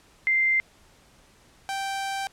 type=tone pair in turn; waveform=sine / sawtooth; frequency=2088 / 782.1 Hz; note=C7 / G5; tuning=-4 / -4 cents; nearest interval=octave + perfect fourth; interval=1700 cents; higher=first; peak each=-19 / -24 dBFS; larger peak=first; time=0.27-0.6 / 1.69-2.27 s; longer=second; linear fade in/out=0 ms; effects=pink hiss -57 dBFS RMS until 2.32 s + low-pass 10000 Hz 12 dB/octave